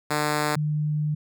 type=tone pair in turn; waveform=5% pulse / sine; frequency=150 / 150.87 Hz; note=D3 / D3; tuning=+37 / +47 cents; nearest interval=unison; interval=10 cents; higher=second; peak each=-11 / -22 dBFS; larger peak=first; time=0.1-0.56 / 0.56-1.15 s; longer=second; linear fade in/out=10 ms; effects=none